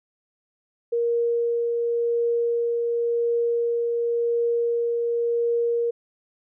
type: tone with tremolo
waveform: sine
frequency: 470 Hz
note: A#4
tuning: 14 cents sharp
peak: -19 dBFS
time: 0.92-5.91 s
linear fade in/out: 10 ms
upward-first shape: triangle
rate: 0.92 Hz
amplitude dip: 25%
effects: none